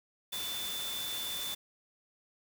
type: tone in noise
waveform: sine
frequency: 3520 Hz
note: A7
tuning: in tune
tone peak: -37 dBFS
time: 0.32-1.55 s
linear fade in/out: 10 ms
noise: white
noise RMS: -40 dBFS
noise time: 0.32-1.55 s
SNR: 0 dB
effects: none